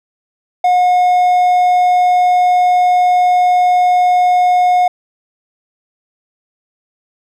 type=tone; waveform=triangle; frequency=722 Hz; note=F#5; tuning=43 cents flat; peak=-6 dBFS; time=0.64-4.88 s; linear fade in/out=5 ms; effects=none